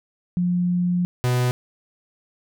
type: tone pair in turn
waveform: sine / 45% pulse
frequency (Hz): 177.5 / 124.39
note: F3 / B2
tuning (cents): +28 / +13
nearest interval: tritone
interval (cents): 615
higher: first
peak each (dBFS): -18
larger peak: neither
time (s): 0.37-1.05 / 1.24-1.51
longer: first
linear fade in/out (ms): 0
effects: none